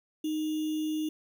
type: tone with sample-and-hold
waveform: sine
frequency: 309.7 Hz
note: D#4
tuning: 8 cents flat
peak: -28 dBFS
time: 0.24-1.09 s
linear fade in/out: 5 ms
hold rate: 3150 Hz
effects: none